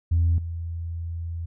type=tone with level steps; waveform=sine; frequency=83.9 Hz; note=E2; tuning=31 cents sharp; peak=-16 / -28 dBFS; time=0.11-1.46 s; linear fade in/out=10 ms; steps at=0.38 s; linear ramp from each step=2 ms; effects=tanh soft clip ceiling -14 dBFS